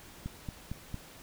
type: click train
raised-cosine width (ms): 5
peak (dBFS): -24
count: 4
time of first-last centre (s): 0.26-0.943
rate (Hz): 4.39
effects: pink hiss -52 dBFS RMS until 1.22 s